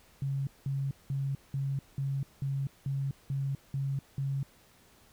sine tone bursts, 137.3 Hz, C#3, 16 cents flat, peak -29 dBFS, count 10, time 0.22-4.43 s, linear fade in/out 2 ms, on 250 ms, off 190 ms, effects pink hiss -61 dBFS RMS until 5.12 s

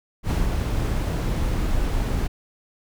brown noise with ADSR envelope, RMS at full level -20 dBFS, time 0.23-2.28 s, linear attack 75 ms, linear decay 170 ms, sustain -3 dB, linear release 17 ms, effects none

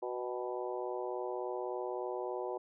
harmonic tone with a mistuned harmonic, 123.47 Hz, B2, in tune, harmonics 3 / 4 / 5 / 6 / 7 / 8, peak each -39 / -41 / -43 / -45 / -46 / -47 dBFS, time 0.02-2.58 s, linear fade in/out 10 ms, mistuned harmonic 6, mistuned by +55 cents, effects none

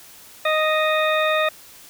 harmonic tone with a mistuned harmonic, 622 Hz, D#5, 1 cent flat, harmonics 1 / 2 / 3 / 4 / 6, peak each -20 / -23 / -25 / -26 / -28 dBFS, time 0.45-1.49 s, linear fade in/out 5 ms, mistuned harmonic 6, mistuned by -25 cents, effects white hiss -45 dBFS RMS until 1.89 s

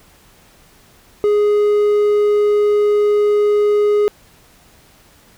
triangle tone, 415.6 Hz, G#4, 1 cent sharp, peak -9 dBFS, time 1.24-4.08 s, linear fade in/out 0 ms, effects pink hiss -49 dBFS RMS until 5.37 s

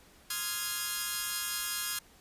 5% pulse chord, F minor seventh, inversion second, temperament equal, 1046.5 / 1244.5 / 1396.9 / 1661.2 Hz, C6 / Eb6 / F6 / Ab6, 0 / 0 / 0 / 0 cents, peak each -29 / -29 / -26 / -24 dBFS, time 0.3-1.99 s, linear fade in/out 5 ms, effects pink hiss -59 dBFS RMS until 2.2 s + resampled to 32000 Hz

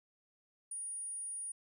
sine tone, 9580 Hz, D9, 33 cents sharp, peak -39 dBFS, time 0.71-1.52 s, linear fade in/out 5 ms, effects none

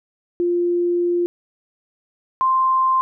sine tone pair in turn, 349.2 / 1046.4 Hz, F4 / C6, 0 / 0 cents, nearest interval octave + perfect fifth, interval 1900 cents, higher second, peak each -16 / -14 dBFS, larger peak second, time 0.4-1.26 / 2.41-3.01 s, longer first, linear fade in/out 0 ms, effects none

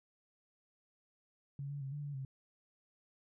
sine tone with pitch steps, 140.1 / 143.1 / 135.1 / 146.3 / 143.8 / 133.9 Hz, C#3 / D3 / C#3 / D3 / D3 / C3, +19 / -45 / -44 / -6 / -36 / +40 cents, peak -39 dBFS, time 1.59-2.25 s, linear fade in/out 2 ms, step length 110 ms, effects none

